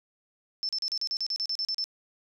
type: tone bursts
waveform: sine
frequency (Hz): 5300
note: E8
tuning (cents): +9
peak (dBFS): -27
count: 13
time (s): 0.63-1.841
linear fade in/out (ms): 0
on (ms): 59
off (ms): 37
effects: none